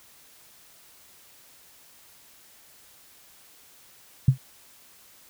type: tone with exponential decay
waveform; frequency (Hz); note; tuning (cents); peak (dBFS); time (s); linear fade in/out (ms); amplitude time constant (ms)
sine; 130.9; C3; +1; -9; 4.28-4.38; 5; 21
effects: white hiss -54 dBFS RMS until 5.29 s